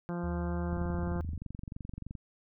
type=harmonic tone; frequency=173.8 Hz; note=F3; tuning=8 cents flat; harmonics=1 / 2 / 3 / 4 / 5 / 6 / 7 / 8 / 9; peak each=-34 / -40 / -44 / -46 / -48 / -50 / -51 / -52 / -53 dBFS; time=0.09-1.21 s; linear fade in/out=0 ms
type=tone with pitch glide; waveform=sine; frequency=76.1 to 80.63 Hz; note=D#2 to E2; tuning=-38 to -38 cents; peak=-34 dBFS; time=0.23-1.37 s; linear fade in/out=10 ms; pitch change=+100 cents; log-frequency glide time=0.43-1.09 s
type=click train; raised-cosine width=5 ms; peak=-28 dBFS; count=34; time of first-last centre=0.73-2.152 s; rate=23.2 Hz
effects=none